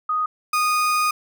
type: tone pair in turn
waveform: sine / 35% pulse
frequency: 1244.5 / 1235.2 Hz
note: D#6 / D#6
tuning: 0 / -13 cents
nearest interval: unison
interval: 13 cents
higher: first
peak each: -19 / -16 dBFS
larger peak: second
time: 0.09-0.26 / 0.53-1.11 s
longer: second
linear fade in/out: 5 ms
effects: none